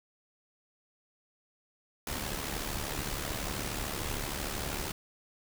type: noise with amplitude modulation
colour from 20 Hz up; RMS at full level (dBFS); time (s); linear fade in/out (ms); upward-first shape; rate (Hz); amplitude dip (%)
pink; -33; 2.07-4.92; 2; sine; 73; 60
effects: none